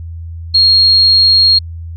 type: tone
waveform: sine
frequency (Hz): 4265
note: C8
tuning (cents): +32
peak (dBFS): -5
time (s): 0.54-1.59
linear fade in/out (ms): 10
effects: added 83 Hz sine -23 dBFS peak until 1.96 s